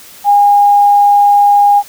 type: tone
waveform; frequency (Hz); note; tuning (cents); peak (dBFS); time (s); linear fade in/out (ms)
sine; 815; G#5; -33; -4; 0.24-1.83; 50
effects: white hiss -36 dBFS RMS until 1.88 s